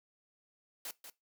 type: noise with echo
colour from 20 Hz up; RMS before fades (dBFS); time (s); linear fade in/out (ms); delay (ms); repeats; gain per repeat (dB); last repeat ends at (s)
white; -42; 0.85-0.91; 2; 190; 1; -8; 1.1
effects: noise-tail reverb RT60 0.2 s tail -20 dB re dry + high-pass 200 Hz 12 dB/octave